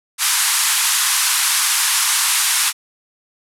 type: band-pass noise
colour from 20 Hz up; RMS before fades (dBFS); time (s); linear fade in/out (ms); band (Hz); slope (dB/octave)
white; -17; 0.18-2.73; 50; 890 to 12000; 48
effects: none